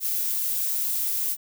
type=noise; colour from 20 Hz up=violet; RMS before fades=-26 dBFS; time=0-1.37 s; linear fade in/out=50 ms; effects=none